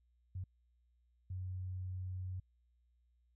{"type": "tone bursts at uneven times", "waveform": "sine", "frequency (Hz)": 92.3, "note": "F#2", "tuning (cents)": -4, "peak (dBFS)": -39, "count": 2, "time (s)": [[0.35, 0.44], [1.3, 2.4]], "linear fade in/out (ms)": 5, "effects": ["added 60 Hz sine -70 dBFS peak until 3.35 s"]}